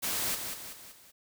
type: noise with echo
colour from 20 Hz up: white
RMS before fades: -32 dBFS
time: 0.02-0.36 s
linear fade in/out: 20 ms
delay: 190 ms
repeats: 4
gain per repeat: -6 dB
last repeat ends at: 1.12 s
effects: none